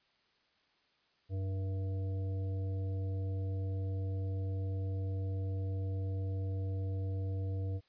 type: harmonic tone with a mistuned harmonic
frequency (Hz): 95.5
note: G2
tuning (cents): -45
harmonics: 1 / 3 / 5 / 7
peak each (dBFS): -33 / -48 / -48 / -55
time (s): 1.29-7.81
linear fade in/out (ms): 50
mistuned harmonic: 3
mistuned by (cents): +49
effects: white hiss -72 dBFS RMS until 7.88 s + resampled to 11025 Hz